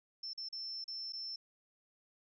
sine tone with dropouts, 5340 Hz, E8, 22 cents sharp, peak -40 dBFS, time 0.23-1.36 s, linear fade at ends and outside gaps 5 ms, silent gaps 0.334-0.376 / 0.488-0.526 / 0.842-0.879 / 1.124-1.132 s, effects none

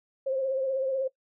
sine tone with vibrato, 532 Hz, C5, 29 cents sharp, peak -25 dBFS, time 0.26-1.08 s, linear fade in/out 10 ms, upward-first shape sine, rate 16 Hz, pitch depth 41 cents each way, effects noise-tail reverb RT60 0.1 s tail -19 dB re dry

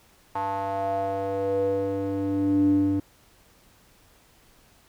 square tone with band-pass filter sweep, 98 Hz, G2, in tune, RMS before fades -25 dBFS, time 0.35-3 s, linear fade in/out 5 ms, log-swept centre 910 to 250 Hz, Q 5.7, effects pink hiss -58 dBFS RMS until 4.88 s

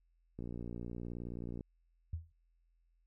click train, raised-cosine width 3 ms, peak -31 dBFS, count 73, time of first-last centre 0.39-1.608 s, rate 59.1 Hz
sine tone with exponential decay, 82 Hz, E2, 9 cents flat, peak -33 dBFS, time 2.13-2.32 s, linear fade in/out 5 ms, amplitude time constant 40 ms
effects added 42 Hz sine -70 dBFS peak until 3.06 s

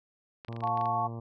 clicks, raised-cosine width 0.3 ms, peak -29 dBFS, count 10, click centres 0.448 / 0.484 / 0.527 / 0.564 / 0.606 / 0.638 / 0.674 / 0.774 / 0.812 / 0.857 s
harmonic tone, 115.7 Hz, A#2, 13 cents flat, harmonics 1 / 2 / 3 / 4 / 5 / 6 / 7 / 8 / 9 / 10, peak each -37 / -43 / -47 / -49 / -51 / -53 / -54 / -55 / -56 / -57 dBFS, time 0.48-1.2 s, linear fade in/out 5 ms
sine chord, F augmented, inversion none, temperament equal with one note detuned, 705.8 / 880 / 1108.7 Hz, F5 / A5 / C#6, +18 / 0 / 0 cents, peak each -31 dBFS, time 0.62-1.08 s, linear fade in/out 20 ms
effects none

